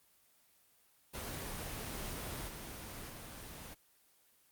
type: noise with level steps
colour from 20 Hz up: pink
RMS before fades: -42 / -46 / -48 dBFS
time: 1.13-3.75 s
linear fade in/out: 20 ms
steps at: 2.47 / 3.08 s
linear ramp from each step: 20 ms
effects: white hiss -69 dBFS RMS until 4.51 s + Opus 24 kbps